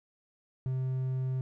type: tone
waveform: triangle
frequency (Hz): 130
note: C3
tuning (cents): -11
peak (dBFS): -27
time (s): 0.66-1.41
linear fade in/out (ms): 0
effects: none